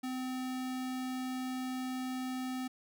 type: tone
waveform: square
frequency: 256.7 Hz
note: C4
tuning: 33 cents flat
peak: -36 dBFS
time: 0.03-2.68 s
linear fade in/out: 10 ms
effects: none